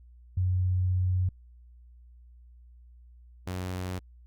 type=tone pair in turn; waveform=sine / sawtooth; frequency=91.6 / 91.6 Hz; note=F#2 / F#2; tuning=-17 / -17 cents; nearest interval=unison; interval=0 cents; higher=neither; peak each=-23 / -28 dBFS; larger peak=first; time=0.37-1.29 / 3.47-3.99 s; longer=first; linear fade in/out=5 ms; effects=added 60 Hz sine -50 dBFS peak until 4.26 s + Opus 48 kbps